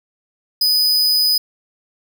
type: tone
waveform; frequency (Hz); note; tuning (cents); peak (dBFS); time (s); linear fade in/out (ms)
45% pulse; 4990; D#8; +4; -12; 0.61-1.38; 5
effects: none